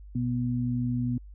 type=tone pair together; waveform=sine; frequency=122.5 / 245 Hz; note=B2 / B3; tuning=-14 / -14 cents; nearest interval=octave; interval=1200 cents; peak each=-28 dBFS; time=0.15-1.18 s; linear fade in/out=5 ms; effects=added 50 Hz sine -43 dBFS peak until 1.34 s